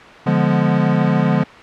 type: chord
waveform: square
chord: D diminished seventh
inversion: none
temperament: equal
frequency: 146.83 / 174.61 / 207.7 / 246.9 Hz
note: D3 / F3 / Ab3 / Cb4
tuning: 0 / 0 / 0 / 0 cents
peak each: -19 / -18 / -20 / -22 dBFS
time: 0.26-1.44 s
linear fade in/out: 10 ms
effects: white hiss -37 dBFS RMS until 1.62 s + low-pass 2000 Hz 12 dB/octave